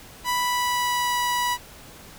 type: tone with pitch glide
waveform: sawtooth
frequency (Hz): 987.8 to 977.6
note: B5 to B5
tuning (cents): 0 to -18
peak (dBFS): -18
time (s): 0.24-1.58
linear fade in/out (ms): 50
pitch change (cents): -18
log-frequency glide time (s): 0.37-1.19
effects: pink hiss -45 dBFS RMS until 2.18 s